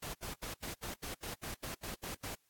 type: noise bursts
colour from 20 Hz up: pink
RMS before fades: -42 dBFS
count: 12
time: 0.02-2.351 s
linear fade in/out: 10 ms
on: 120 ms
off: 81 ms
effects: white hiss -75 dBFS RMS until 2.49 s + AAC 64 kbps